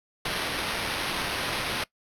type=noise with sample-and-hold; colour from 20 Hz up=violet; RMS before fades=-30 dBFS; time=0.25-1.84 s; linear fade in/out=5 ms; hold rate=7350 Hz; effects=noise-tail reverb RT60 0.1 s tail -21 dB re dry + low-pass 12000 Hz 12 dB/octave